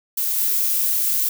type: noise with level steps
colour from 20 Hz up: violet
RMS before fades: -22 / -20 dBFS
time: 0.17-1.29 s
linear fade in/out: 5 ms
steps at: 0.36 s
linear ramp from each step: 20 ms
effects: none